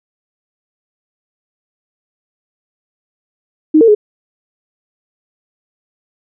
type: tone with pitch steps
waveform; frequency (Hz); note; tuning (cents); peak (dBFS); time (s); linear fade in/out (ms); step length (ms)
sine; 310.9 / 456.3 / 420; D#4 / A#4 / G#4; -1 / -37 / +19; -4; 3.74-3.95; 10; 70
effects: none